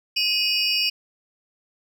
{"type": "tone cluster", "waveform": "triangle", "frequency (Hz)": [2499, 2894, 4753, 5360], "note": ["D#7", "F#7", "D8", "E8"], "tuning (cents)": [7, -39, 20, 28], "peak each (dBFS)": -24, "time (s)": [0.16, 0.9], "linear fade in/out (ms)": 10, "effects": []}